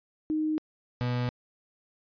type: tone pair in turn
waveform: sine / 35% pulse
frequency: 309.9 / 122.98 Hz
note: D#4 / B2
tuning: -7 / -7 cents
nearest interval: octave + major third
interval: 1600 cents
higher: first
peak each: -25 dBFS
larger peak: neither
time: 0.3-0.58 / 1.01-1.29 s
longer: neither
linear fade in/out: 0 ms
effects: resampled to 11025 Hz